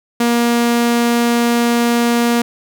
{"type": "tone", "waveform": "sawtooth", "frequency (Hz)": 236.7, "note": "A#3", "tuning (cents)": 27, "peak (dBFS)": -8, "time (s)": [0.2, 2.42], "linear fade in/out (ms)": 5, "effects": []}